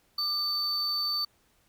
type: tone pair together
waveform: triangle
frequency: 1202 / 4544 Hz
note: D6 / C#8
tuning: +40 / +42 cents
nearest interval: octave + major seventh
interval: 2302 cents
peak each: -36 / -26 dBFS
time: 0.18-1.25 s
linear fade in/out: 5 ms
effects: pink hiss -67 dBFS RMS until 1.68 s